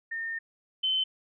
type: tone pair in turn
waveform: sine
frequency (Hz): 1822 / 3064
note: A#6 / G7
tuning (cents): -40 / -40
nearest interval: major sixth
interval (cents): 900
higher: second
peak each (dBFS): -31 / -24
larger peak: second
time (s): 0.11-0.39 / 0.83-1.04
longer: first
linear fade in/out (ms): 10
effects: none